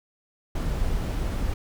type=noise; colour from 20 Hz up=brown; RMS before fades=-26 dBFS; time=0.55-1.54 s; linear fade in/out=5 ms; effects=none